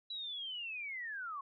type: linear sweep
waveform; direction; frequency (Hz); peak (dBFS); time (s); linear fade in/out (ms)
sine; down; 3951 to 1071; -39; 0.1-1.41; 5
effects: MP3 48 kbps